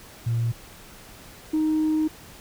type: tone pair in turn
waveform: sine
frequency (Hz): 116.54 / 311.1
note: A#2 / D#4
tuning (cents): 0 / 0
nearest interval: octave + perfect fourth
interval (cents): 1700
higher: second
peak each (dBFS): -20 / -18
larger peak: second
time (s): 0.26-0.52 / 1.53-2.08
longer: second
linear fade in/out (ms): 10
effects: tanh soft clip ceiling -17 dBFS + pink hiss -46 dBFS RMS until 2.4 s